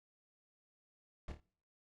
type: noise with echo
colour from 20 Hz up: brown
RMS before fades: -42 dBFS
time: 1.28-1.32 s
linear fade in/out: 2 ms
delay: 27 ms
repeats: 3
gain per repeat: -7 dB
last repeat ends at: 1.401 s
effects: noise-tail reverb RT60 0.5 s tail -23 dB re dry + low-pass 6000 Hz 12 dB/octave